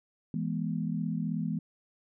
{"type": "chord", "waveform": "sine", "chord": "E major", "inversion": "none", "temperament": "equal with one note detuned", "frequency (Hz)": [164.81, 207.7, 243.5], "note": ["E3", "G#3", "B3"], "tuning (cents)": [0, 0, -24], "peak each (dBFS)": [-32, -34, -35], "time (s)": [0.34, 1.59], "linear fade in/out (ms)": 2, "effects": []}